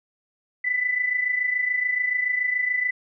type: tone pair together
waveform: sine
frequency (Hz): 1990 / 2017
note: B6 / B6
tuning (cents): +13 / +36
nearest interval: unison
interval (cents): 23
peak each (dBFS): -22 / -28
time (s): 0.64-2.91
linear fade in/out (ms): 10
effects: none